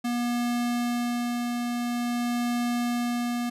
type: tone with tremolo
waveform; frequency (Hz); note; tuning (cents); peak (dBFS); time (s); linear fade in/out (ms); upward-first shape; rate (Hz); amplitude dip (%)
square; 240.5; B3; -46; -25; 0.04-3.5; 10; sine; 0.48; 25
effects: resampled to 32000 Hz